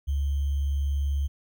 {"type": "tone with sample-and-hold", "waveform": "sine", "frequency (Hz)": 70.4, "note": "C#2", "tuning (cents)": 27, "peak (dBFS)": -23, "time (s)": [0.07, 1.28], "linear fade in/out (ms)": 20, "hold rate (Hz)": 3150, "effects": []}